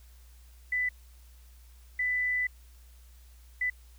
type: tone bursts at uneven times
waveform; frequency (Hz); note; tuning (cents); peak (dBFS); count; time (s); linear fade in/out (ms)
sine; 1993; B6; +15; -26; 3; 0.72-0.89 / 1.99-2.47 / 3.61-3.7; 5
effects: added 60 Hz sine -51 dBFS peak until 3.98 s + white hiss -63 dBFS RMS until 3.98 s